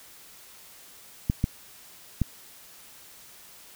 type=clicks; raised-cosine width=5 ms; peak=-10 dBFS; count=3; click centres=1.299 / 1.441 / 2.217 s; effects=white hiss -50 dBFS RMS until 3.75 s